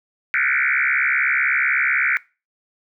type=tone with frequency modulation; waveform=sine; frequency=1874 Hz; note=A#6; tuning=9 cents sharp; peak=-16 dBFS; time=0.34-2.17 s; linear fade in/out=0 ms; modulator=68 Hz; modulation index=6.7; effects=noise-tail reverb RT60 0.3 s tail -21 dB re dry